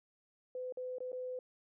sine tone with dropouts, 506 Hz, B4, 42 cents sharp, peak -38 dBFS, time 0.55-1.39 s, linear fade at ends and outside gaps 2 ms, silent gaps 0.724-0.772 / 0.984-1.004 / 1.119-1.129 s, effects none

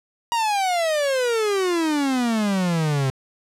45% pulse exponential sweep, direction down, 956 to 130 Hz, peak -19 dBFS, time 0.32-3.1 s, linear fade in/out 0 ms, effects low-pass 10000 Hz 12 dB/octave

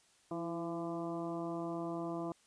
harmonic tone with a mistuned harmonic, 169.3 Hz, E3, 46 cents sharp, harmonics 1 / 2 / 3 / 4 / 5 / 6 / 7, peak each -44 / -39 / -49 / -43 / -53 / -48 / -51 dBFS, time 0.31-2.32 s, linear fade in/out 2 ms, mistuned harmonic 2, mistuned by -28 cents, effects white hiss -68 dBFS RMS until 2.46 s + resampled to 22050 Hz

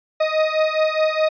40% pulse beating tone pair, 622.3 / 627.1 Hz, D#5 / D#5, 0 / +13 cents, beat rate 4.8 Hz, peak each -19 / -19 dBFS, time 0.2-1.29 s, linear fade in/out 10 ms, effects resampled to 11025 Hz

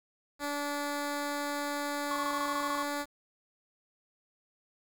10% pulse tone, 288.9 Hz, D4, 28 cents flat, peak -24 dBFS, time 0.39-3.06 s, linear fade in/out 50 ms
triangle tone bursts, 1108.7 Hz, C#6, in tune, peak -30 dBFS, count 10, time 2.11-2.827 s, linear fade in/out 0 ms, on 51 ms, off 23 ms
effects 9-bit

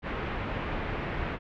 pink low-pass noise, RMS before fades -33 dBFS, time 0.02-1.39 s, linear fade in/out 50 ms, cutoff 2600 Hz, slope 24 dB/octave, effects none

